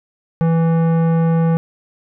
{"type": "tone with tanh clipping", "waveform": "sine", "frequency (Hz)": 164.81, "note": "E3", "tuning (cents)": 0, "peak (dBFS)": -14, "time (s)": [0.41, 1.57], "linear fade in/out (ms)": 0, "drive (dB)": 15, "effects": []}